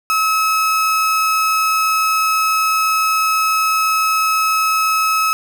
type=tone; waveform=35% pulse; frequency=1289 Hz; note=E6; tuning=39 cents flat; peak=-12 dBFS; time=0.1-5.33 s; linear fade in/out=0 ms; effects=none